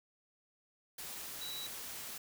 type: tone in noise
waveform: sine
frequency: 3914 Hz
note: B7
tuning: 16 cents flat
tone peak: -42 dBFS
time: 1.41-1.67 s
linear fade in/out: 5 ms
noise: white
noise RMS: -45 dBFS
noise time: 0.98-2.18 s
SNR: 0 dB
effects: none